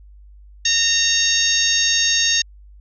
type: harmonic tone with a mistuned harmonic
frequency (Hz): 919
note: A#5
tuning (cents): -25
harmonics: 2 / 3 / 4 / 5 / 6 / 7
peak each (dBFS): -24 / -24 / -20 / -25 / -22 / -20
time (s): 0.65-2.42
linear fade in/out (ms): 5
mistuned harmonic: 4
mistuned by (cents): +25
effects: added 50 Hz sine -41 dBFS peak until 2.8 s